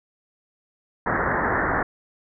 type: low-pass noise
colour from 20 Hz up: white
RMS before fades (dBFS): -23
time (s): 1.06-1.83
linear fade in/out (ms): 5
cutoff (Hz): 1900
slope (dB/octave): 96
effects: none